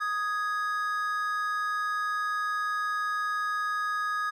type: tone pair together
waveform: triangle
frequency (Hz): 1245.8 / 1663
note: D#6 / G#6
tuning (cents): +2 / +2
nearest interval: perfect fourth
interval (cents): 500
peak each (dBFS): -27 / -30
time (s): 0-4.31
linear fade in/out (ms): 20
effects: none